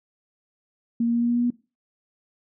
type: tone with pitch steps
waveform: sine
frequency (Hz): 233.1 / 234.6 / 236.1 / 237.6 / 239.1 / 240.6 / 242.2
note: A#3 / A#3 / A#3 / A#3 / A#3 / B3 / B3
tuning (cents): 0 / +11 / +22 / +33 / +44 / -45 / -34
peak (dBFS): -19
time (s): 1-1.504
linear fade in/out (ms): 5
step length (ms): 72
effects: noise-tail reverb RT60 0.3 s tail -20 dB re dry